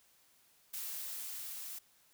blue noise with level ramp, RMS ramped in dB -41 to -45 dBFS, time 0.73-1.79 s, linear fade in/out 10 ms, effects white hiss -68 dBFS RMS until 2.13 s

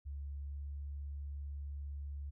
sine tone with pitch glide, 70.7 to 71.19 Hz, C#2 to C#2, +35 to +47 cents, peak -40 dBFS, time 0.05-2.31 s, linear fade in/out 20 ms, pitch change +12 cents, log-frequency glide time 0.43-0.61 s, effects none

